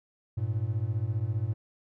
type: beating tone pair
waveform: triangle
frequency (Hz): 101.1 / 116.1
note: G#2 / A#2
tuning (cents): -46 / -7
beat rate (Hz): 15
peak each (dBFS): -28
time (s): 0.37-1.54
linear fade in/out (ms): 10
effects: none